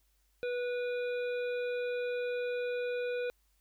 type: harmonic tone with a mistuned harmonic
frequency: 490 Hz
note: B4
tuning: 14 cents flat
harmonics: 1 / 3 / 5 / 7 / 8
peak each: -32 / -43 / -45 / -56 / -53 dBFS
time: 0.43-3.3 s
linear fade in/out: 0 ms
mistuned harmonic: 7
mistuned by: +21 cents
effects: added 50 Hz sine -70 dBFS peak until 3.6 s + white hiss -75 dBFS RMS until 3.6 s